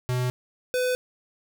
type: tone pair in turn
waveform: square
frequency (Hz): 125.4 / 502.5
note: B2 / B4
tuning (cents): +27 / +30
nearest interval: 2 octaves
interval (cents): 2403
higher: second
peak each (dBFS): -24 / -23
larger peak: second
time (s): 0.09-0.3 / 0.74-0.95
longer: neither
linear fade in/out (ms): 0
effects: none